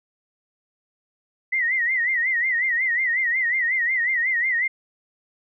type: tone with vibrato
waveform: sine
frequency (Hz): 1975.5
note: B6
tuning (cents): 0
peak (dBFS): -19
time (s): 1.52-4.68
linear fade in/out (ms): 10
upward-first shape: sine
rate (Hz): 5.5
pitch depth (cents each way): 120
effects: none